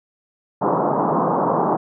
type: band-pass noise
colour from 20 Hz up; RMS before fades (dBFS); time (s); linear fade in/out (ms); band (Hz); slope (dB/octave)
white; -19; 0.61-1.77; 10; 140 to 1100; 48
effects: none